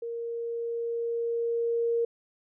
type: tone with level ramp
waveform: sine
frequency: 466.2 Hz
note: A#4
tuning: in tune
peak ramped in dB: -32 to -23 dBFS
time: 0.02-2.05 s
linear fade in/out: 5 ms
effects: none